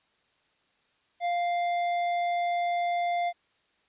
triangle tone with tanh clipping, 698.5 Hz, F5, in tune, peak -27 dBFS, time 1.2-3.33 s, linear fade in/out 50 ms, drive 15 dB, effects white hiss -69 dBFS RMS until 3.88 s + resampled to 8000 Hz

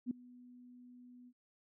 sine tone with ADSR envelope, 246.9 Hz, B3, in tune, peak -31 dBFS, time 0.06-1.33 s, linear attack 49 ms, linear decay 4 ms, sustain -23 dB, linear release 54 ms, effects none

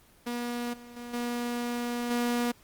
sawtooth tone with level steps, 240.4 Hz, B3, 46 cents flat, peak -27 / -42 / -35 / -26 / -22 dBFS, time 0.26-2.52 s, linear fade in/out 10 ms, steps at 0.73 / 0.96 / 1.13 / 2.1 s, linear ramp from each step 10 ms, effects pink hiss -59 dBFS RMS until 2.63 s + Opus 24 kbps

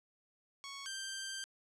10% pulse tone pair in turn, 1108.7 / 1572.1 Hz, C#6 / G6, 0 / +5 cents, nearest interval tritone, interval 605 cents, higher second, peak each -36 / -31 dBFS, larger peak second, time 0.64-0.86 / 0.86-1.44 s, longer second, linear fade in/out 0 ms, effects low-pass 9000 Hz 12 dB/octave

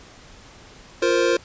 square chord, F suspended fourth, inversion none, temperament equal, 349.2 / 466.2 / 523.3 Hz, F4 / Bb4 / C5, 0 / 0 / 0 cents, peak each -22 dBFS, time 1.02-1.37 s, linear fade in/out 5 ms, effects pink hiss -46 dBFS RMS until 1.44 s + resampled to 16000 Hz

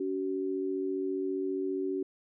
sine tone pair together, 283.5 / 378.4 Hz, C#4 / F#4, +39 / +39 cents, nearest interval perfect fourth, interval 500 cents, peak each -34 / -31 dBFS, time 0-2.03 s, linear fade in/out 5 ms, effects none

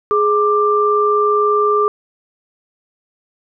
sine tone pair together, 418.3 / 1183 Hz, G#4 / D6, +12 / +12 cents, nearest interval octave + tritone, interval 1800 cents, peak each -14 dBFS, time 0.11-1.88 s, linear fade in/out 0 ms, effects none

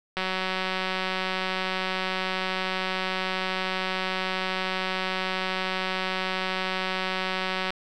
click train, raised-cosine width 0.3 ms, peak -12 dBFS, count 1410, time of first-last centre 0.17-7.705 s, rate 187 Hz, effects none

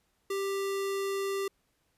sine tone with sample-and-hold, 392.5 Hz, G4, 2 cents sharp, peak -29 dBFS, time 0.3-1.48 s, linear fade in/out 5 ms, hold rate 1575 Hz, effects pink hiss -74 dBFS RMS until 1.97 s + resampled to 32000 Hz

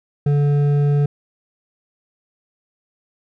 triangle tone with hard clipping, 144.5 Hz, D3, 28 cents flat, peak -15 dBFS, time 0.26-1.06 s, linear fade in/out 5 ms, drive 11 dB, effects none

